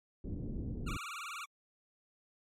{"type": "low-pass noise", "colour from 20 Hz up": "pink", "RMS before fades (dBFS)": -39, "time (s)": [0.24, 0.97], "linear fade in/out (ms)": 5, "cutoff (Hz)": 350, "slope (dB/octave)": 24}
{"type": "tone with vibrato", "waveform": "25% pulse", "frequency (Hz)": 1266, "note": "D#6", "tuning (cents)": 30, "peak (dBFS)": -37, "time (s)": [0.86, 1.46], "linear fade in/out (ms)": 20, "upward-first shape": "sine", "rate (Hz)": 20, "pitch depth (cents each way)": 200}
{"effects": ["low-pass 11000 Hz 12 dB/octave", "MP3 96 kbps"]}